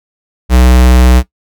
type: tone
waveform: square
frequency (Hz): 62.5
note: B1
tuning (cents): +21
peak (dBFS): -4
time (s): 0.49-1.23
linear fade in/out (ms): 50
effects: noise-tail reverb RT60 0.1 s tail -17 dB re dry